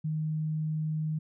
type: tone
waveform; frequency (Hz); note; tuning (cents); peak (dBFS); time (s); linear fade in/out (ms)
sine; 155.56; D#3; 0; -28; 0.04-1.19; 10
effects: none